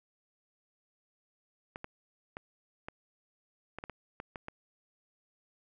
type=clicks; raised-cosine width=0.5 ms; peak=-25 dBFS; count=10; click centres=1.759 / 1.844 / 2.369 / 2.885 / 3.786 / 3.839 / 3.897 / 4.201 / 4.358 / 4.484 s; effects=none